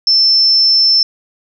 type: tone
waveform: sine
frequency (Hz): 5320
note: E8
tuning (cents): +15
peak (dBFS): -7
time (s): 0.07-1.03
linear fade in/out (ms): 2
effects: none